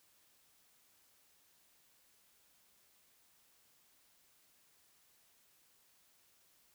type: silence
effects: white hiss -70 dBFS RMS until 6.74 s